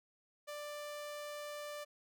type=tone; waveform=sawtooth; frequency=590 Hz; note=D5; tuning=8 cents sharp; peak=-39 dBFS; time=0.47-1.85 s; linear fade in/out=20 ms; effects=none